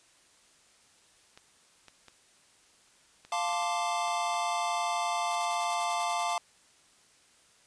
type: clicks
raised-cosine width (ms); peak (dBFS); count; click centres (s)
0.2; -32; 10; 1.375 / 1.883 / 2.083 / 3.25 / 3.34 / 3.491 / 3.53 / 3.624 / 4.081 / 4.343
type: chord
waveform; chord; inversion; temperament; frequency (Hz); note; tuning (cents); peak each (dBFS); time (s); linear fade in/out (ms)
square; D minor seventh; first; equal; 698.5 / 880 / 1046.5 / 1174.7; F5 / A5 / C6 / D6; 0 / 0 / 0 / 0; -33 / -34 / -38 / -36; 3.32-6.38; 2
type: noise bursts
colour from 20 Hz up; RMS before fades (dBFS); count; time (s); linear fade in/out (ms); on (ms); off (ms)
blue; -41; 11; 5.31-6.332; 0; 42; 56
effects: white hiss -62 dBFS RMS until 7.66 s + resampled to 22050 Hz

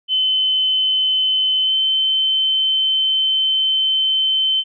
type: tone with pitch glide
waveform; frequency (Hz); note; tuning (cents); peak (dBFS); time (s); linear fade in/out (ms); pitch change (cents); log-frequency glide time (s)
sine; 3051 to 3078; G7 to G7; -48 to -32; -14; 0.08-4.64; 50; +16; 1.62-1.74
effects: none

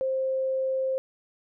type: tone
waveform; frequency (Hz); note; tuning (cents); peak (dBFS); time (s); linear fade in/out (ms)
sine; 527; C5; +12; -24; 0.01-0.98; 0
effects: none

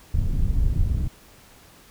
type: low-pass noise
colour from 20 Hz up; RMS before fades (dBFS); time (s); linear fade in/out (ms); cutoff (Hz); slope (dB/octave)
pink; -21; 0.14-1.08; 5; 100; 12
effects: pink hiss -51 dBFS RMS until 1.9 s

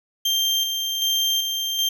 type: tone with tremolo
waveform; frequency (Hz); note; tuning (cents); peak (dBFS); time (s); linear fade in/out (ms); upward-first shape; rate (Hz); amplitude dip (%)
35% pulse; 3167; G7; +17; -17; 0.25-1.89; 5; square; 1.3; 40
effects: none

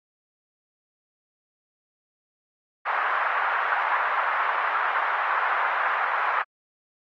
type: band-pass noise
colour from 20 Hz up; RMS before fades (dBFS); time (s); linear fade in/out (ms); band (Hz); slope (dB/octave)
pink; -25; 2.85-6.43; 20; 890 to 1700; 24
effects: AAC 32 kbps

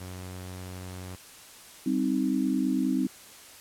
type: tone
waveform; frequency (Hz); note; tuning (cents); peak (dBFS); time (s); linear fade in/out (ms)
sawtooth; 91.9; F#2; -11; -34; 0-1.16; 10
type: chord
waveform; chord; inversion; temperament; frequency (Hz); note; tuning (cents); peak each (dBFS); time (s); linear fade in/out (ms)
sine; C minor; second; equal; 196 / 261.6 / 311.1; G3 / C4 / Eb4; 0 / 0 / 0; -30 / -26 / -29; 1.86-3.07; 5
effects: white hiss -49 dBFS RMS until 3.6 s + low-pass 12000 Hz 12 dB/octave

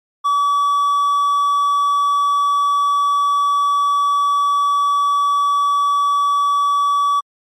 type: tone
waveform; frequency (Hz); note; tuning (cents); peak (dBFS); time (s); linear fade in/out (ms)
triangle; 1144; D6; -46; -11; 0.24-7.21; 20
effects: MP3 64 kbps

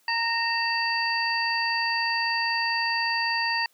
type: harmonic tone with a mistuned harmonic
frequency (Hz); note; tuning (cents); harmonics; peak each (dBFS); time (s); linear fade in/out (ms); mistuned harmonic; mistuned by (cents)
925; A#5; -14; 1 / 2 / 3 / 5; -28 / -27 / -32 / -29; 0.08-3.66; 2; 3; -61
effects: white hiss -64 dBFS RMS until 3.73 s + high-pass 200 Hz 12 dB/octave

